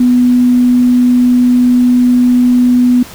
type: tone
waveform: sine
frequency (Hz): 247.1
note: B3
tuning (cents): +1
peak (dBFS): -5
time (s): 0-3.03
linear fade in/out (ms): 5
effects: pink hiss -32 dBFS RMS until 3.14 s